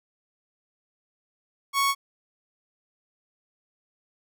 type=tone; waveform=sawtooth; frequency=1108.7 Hz; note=C#6; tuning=in tune; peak=-17 dBFS; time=1.73-1.95 s; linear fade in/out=50 ms; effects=none